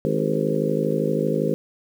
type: harmonic tone with a mistuned harmonic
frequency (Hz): 52.6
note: G#1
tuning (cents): +23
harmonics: 3 / 4 / 5 / 6 / 7 / 8 / 9 / 10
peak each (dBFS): -26 / -27 / -29 / -29 / -31 / -27 / -27 / -28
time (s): 0.05-1.54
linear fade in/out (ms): 0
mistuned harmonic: 8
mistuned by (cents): -58
effects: 8-bit